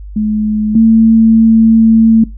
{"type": "tone pair in turn", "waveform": "sine", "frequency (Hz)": [213.4, 224.2], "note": ["G#3", "A3"], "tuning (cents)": [47, 33], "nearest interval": "minor second", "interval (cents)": 86, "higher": "second", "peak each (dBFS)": [-10, -3], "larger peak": "second", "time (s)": [[0.16, 0.75], [0.75, 2.24]], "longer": "second", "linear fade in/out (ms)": 5, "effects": ["noise-tail reverb RT60 0.2 s tail -21 dB re dry", "added 50 Hz sine -25 dBFS peak until 2.37 s"]}